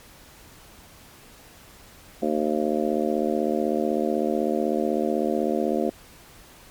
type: harmonic tone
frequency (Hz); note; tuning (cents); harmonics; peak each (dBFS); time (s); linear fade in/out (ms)
76; D#2; -40; 3 / 4 / 5 / 6 / 7 / 8 / 9; -27 / -28 / -27 / -34 / -28 / -33 / -30; 2.22-5.9; 5
effects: pink hiss -49 dBFS RMS until 6.7 s + MP3 96 kbps